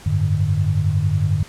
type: tone cluster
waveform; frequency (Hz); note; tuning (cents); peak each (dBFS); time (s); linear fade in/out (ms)
sine; 92.9 / 103.9 / 148.5; F#2 / G#2 / D3; +7 / +1 / +20; -20; 0.06-1.43; 5
effects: pink hiss -42 dBFS RMS until 1.48 s + low-pass 10000 Hz 12 dB/octave

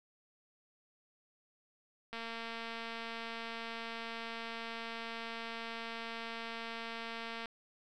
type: click train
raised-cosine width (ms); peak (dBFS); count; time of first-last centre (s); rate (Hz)
0.3; -27; 1221; 2.13-7.458; 229
effects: none

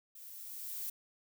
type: noise with level ramp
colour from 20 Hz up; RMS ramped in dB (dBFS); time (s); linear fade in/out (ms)
violet; -52 to -39; 0.15-0.9; 5
effects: none

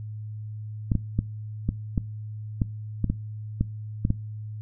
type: clicks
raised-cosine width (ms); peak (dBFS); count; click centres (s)
5; -10; 11; 0.918 / 0.953 / 1.19 / 1.69 / 1.978 / 2.618 / 3.043 / 3.1 / 3.61 / 4.051 / 4.104
effects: noise-tail reverb RT60 0.4 s tail -22 dB re dry + added 107 Hz sine -33 dBFS peak until 4.61 s

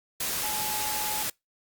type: tone in noise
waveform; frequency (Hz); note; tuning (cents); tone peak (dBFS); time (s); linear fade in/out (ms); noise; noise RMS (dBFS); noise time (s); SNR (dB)
sine; 850; G#5; +40; -34; 0.43-1.23; 5; white; -30; 0.2-1.3; -7
effects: noise-tail reverb RT60 0.2 s tail -26 dB re dry + Opus 48 kbps

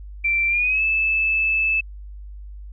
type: tone with pitch glide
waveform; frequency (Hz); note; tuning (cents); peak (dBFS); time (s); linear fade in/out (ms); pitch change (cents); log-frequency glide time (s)
sine; 2349 to 2621; D7 to E7; 0 to -11; -17; 0.24-1.81; 10; +189; 0.48-0.83
effects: added 50 Hz sine -34 dBFS peak until 2.72 s

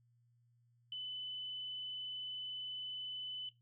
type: tone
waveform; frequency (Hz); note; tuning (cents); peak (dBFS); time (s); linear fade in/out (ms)
sine; 3009; F#7; +28; -40; 0.92-3.49; 2
effects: noise-tail reverb RT60 0.2 s tail -17 dB re dry + added 119 Hz sine -69 dBFS peak until 3.61 s

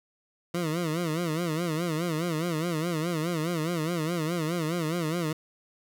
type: tone with vibrato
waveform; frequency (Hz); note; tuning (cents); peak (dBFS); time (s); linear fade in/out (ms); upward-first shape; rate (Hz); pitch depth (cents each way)
20% pulse; 164.81; E3; 0; -22; 0.54-5.33; 5; sine; 4.8; 130
effects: none

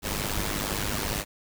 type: noise with amplitude modulation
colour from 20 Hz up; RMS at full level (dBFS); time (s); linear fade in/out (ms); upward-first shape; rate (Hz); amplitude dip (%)
pink; -26; 0.02-1.25; 50; sine; 102; 75
effects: none

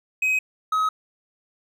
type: tone pair in turn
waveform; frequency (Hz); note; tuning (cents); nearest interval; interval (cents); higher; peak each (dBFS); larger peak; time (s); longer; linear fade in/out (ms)
triangle; 2529 / 1272.6; D#7 / D#6; +28 / +39; octave; 1189; first; -17; neither; 0.22-0.39 / 0.72-0.89; neither; 5
effects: none

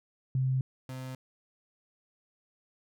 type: tone pair in turn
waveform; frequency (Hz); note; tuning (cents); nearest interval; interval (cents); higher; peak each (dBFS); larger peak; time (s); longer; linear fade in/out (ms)
sine / 35% pulse; 130.81 / 129.76; C3 / C3; 0 / -14; unison; 14; first; -25 / -36; first; 0.35-0.61 / 0.89-1.15; neither; 2
effects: none

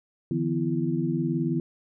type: tone cluster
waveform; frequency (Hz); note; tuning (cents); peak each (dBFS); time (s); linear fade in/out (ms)
sine; 149.3 / 168.3 / 248.3 / 334.4; D3 / E3 / B3 / E4; +29 / +36 / +9 / +25; -29; 0.31-1.6; 2
effects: none

